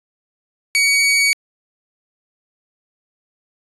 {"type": "tone", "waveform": "sawtooth", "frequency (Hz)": 2253, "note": "C#7", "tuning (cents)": 28, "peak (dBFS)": -9, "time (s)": [0.75, 1.33], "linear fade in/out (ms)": 0, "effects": ["resampled to 24000 Hz"]}